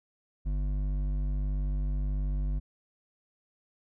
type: tone with hard clipping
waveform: sine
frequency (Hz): 49.25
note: G1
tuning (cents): +9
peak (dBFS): -29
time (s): 0.45-2.6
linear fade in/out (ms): 20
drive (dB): 9
effects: none